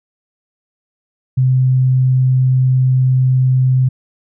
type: tone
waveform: sine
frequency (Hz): 129.2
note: C3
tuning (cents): -21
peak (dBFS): -9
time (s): 1.37-3.89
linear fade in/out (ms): 10
effects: none